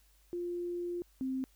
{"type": "tone pair in turn", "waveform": "sine", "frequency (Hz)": [350, 262.2], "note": ["F4", "C4"], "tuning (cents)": [4, 4], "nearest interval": "perfect fourth", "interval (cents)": 500, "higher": "first", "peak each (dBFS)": [-34, -32], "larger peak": "second", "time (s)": [[0.33, 1.02], [1.21, 1.44]], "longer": "first", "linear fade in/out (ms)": 0, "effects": ["added 50 Hz sine -64 dBFS peak until 1.55 s", "white hiss -69 dBFS RMS until 1.55 s"]}